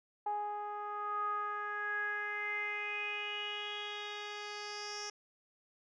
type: tone with low-pass filter sweep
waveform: 10% pulse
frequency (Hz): 415.3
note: G#4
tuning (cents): 0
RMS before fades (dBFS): -39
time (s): 0.26-5.1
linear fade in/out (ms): 5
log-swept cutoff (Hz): 850 to 5600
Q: 7.3
effects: none